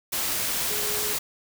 sine tone in noise, 419.8 Hz, G#4, 19 cents sharp, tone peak -35 dBFS, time 0.7-1.14 s, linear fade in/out 10 ms, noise white, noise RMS -27 dBFS, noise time 0.12-1.19 s, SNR -11 dB, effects none

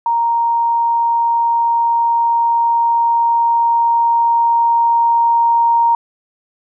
sine tone with level ramp, 932.3 Hz, A#5, in tune, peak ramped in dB -12 to -9 dBFS, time 0.06-5.95 s, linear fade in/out 2 ms, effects none

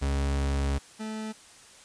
40% pulse tone pair in turn, 69.4 / 217.7 Hz, C#2 / A3, +3 / -18 cents, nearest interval octave + minor sixth, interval 1979 cents, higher second, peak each -24 / -32 dBFS, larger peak first, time 0.01-0.79 / 0.99-1.33 s, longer first, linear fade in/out 20 ms, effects white hiss -52 dBFS RMS until 1.84 s + resampled to 22050 Hz

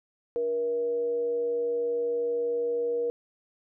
sine tone with frequency modulation, 476.3 Hz, A#4, 37 cents sharp, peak -25 dBFS, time 0.36-3.1 s, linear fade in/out 0 ms, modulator 182 Hz, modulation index 0.22, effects none

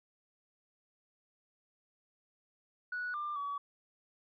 sine tone with pitch steps, 1470 / 1192 / 1137 Hz, F#6 / D6 / C#6, -12 / +25 / +44 cents, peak -34 dBFS, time 2.92-3.58 s, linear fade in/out 5 ms, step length 220 ms, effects tanh soft clip ceiling -31 dBFS

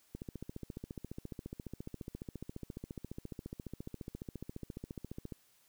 click train, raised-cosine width 3 ms, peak -29 dBFS, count 76, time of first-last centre 0.15-5.322 s, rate 14.5 Hz, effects white hiss -69 dBFS RMS until 5.68 s

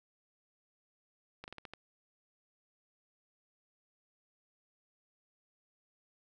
slowing click train, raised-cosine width 0.3 ms, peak -29 dBFS, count 6, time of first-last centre 1.44-1.736 s, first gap 39 ms, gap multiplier 1.21, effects none

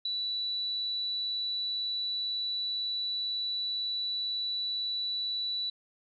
sine tone with ADSR envelope, 3951 Hz, B7, in tune, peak -26 dBFS, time 0.05-5.7 s, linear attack 6 ms, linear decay 4 ms, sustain -4 dB, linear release 6 ms, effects none

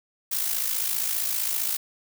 blue noise with amplitude modulation, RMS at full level -24 dBFS, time 0.31-1.77 s, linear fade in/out 10 ms, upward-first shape sine, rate 55.2 Hz, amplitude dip 60%, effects none

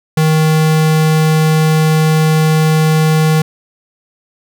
square tone, 156.9 Hz, D#3, 15 cents sharp, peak -9 dBFS, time 0.17-3.42 s, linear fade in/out 5 ms, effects none

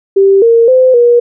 sine tone with pitch steps, 391.2 / 462.2 / 514 / 478.6 Hz, G4 / A#4 / C5 / A#4, -4 / -15 / -31 / +46 cents, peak -3 dBFS, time 0.16-1.2 s, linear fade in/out 10 ms, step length 260 ms, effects none

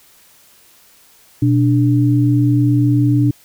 sine tone pair together, 122.67 / 293.7 Hz, B2 / D4, -11 / 0 cents, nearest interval octave + minor third, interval 1511 cents, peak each -12 / -14 dBFS, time 1.42-3.31 s, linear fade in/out 5 ms, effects white hiss -49 dBFS RMS until 3.44 s

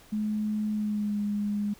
sine tone with pitch glide, 212.7 to 206.2 Hz, G#3 to G#3, +42 to -12 cents, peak -26 dBFS, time 0.12-1.74 s, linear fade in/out 10 ms, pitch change -54 cents, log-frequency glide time 0.72-1.2 s, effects pink hiss -55 dBFS RMS until 1.79 s

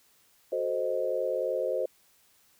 sine chord, F# diminished seventh, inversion none, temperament equal, 370 / 440 / 523.3 / 622.3 Hz, F#4 / A4 / C5 / Eb5, 0 / 0 / 0 / 0 cents, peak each -35 / -35 / -29 / -33 dBFS, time 0.52-1.86 s, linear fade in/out 5 ms, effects white hiss -64 dBFS RMS until 2.59 s

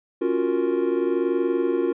triangle chord, Gb major seventh, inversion second, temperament equal, 277.2 / 349.2 / 370 / 466.2 Hz, Db4 / F4 / Gb4 / Bb4, 0 / 0 / 0 / 0 cents, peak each -26 / -21 / -24 / -25 dBFS, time 0.21-1.93 s, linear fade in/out 10 ms, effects resampled to 8000 Hz

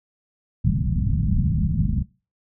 white low-pass noise, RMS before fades -21 dBFS, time 0.64-2.03 s, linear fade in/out 10 ms, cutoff 200 Hz, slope 48 dB/octave, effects noise-tail reverb RT60 0.3 s tail -19 dB re dry

